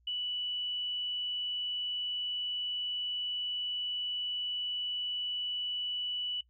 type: tone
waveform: sine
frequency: 2960 Hz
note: F#7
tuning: in tune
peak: -32 dBFS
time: 0.07-6.41 s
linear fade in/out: 5 ms
effects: noise-tail reverb RT60 0.1 s tail -21 dB re dry + added 60 Hz sine -65 dBFS peak until 6.49 s